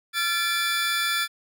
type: tone cluster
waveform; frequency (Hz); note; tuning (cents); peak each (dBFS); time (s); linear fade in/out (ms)
square; 1369 / 1734 / 2349 / 3481 / 4692; F6 / A6 / D7 / A7 / D8; -35 / -26 / 0 / -19 / -2; -29 / -29 / -31 / -29 / -34; 0.13-1.28; 50
effects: none